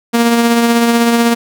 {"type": "tone with tremolo", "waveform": "sawtooth", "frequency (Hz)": 234.1, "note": "A#3", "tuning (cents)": 8, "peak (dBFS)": -3, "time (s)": [0.13, 1.35], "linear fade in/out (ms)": 20, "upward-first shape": "triangle", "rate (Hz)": 16, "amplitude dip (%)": 40, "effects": []}